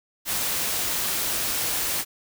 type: noise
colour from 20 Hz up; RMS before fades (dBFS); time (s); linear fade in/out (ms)
white; -26; 0.25-2.05; 50
effects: none